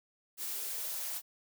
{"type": "noise with high-pass filter sweep", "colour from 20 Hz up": "blue", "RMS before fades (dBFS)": -38, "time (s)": [0.37, 1.22], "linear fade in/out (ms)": 50, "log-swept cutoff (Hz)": [310, 740], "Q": 3.1, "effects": []}